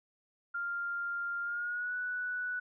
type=tone with pitch glide; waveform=sine; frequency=1396.9 to 1480 Hz; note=F6 to F#6; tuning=0 to 0 cents; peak=-33 dBFS; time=0.54-2.6 s; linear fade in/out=10 ms; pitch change=+100 cents; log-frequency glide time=1.42-1.95 s; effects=none